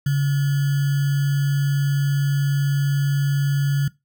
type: tone with sample-and-hold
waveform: sine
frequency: 140.6 Hz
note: C#3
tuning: 25 cents sharp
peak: -16 dBFS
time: 0.06-3.88 s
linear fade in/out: 5 ms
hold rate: 1575 Hz
effects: noise-tail reverb RT60 0.2 s tail -20 dB re dry